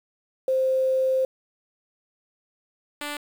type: tone pair in turn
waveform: sine / 5% pulse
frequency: 523.3 / 292.9 Hz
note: C5 / D4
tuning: 0 / -5 cents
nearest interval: minor seventh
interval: 1005 cents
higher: first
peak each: -19 dBFS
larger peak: neither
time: 0.48-1.25 / 3.01-3.17 s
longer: first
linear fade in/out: 2 ms
effects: 8-bit